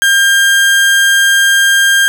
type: tone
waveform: 35% pulse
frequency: 1600 Hz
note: G6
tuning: 35 cents sharp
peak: -5 dBFS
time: 0.02-2.08 s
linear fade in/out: 0 ms
effects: none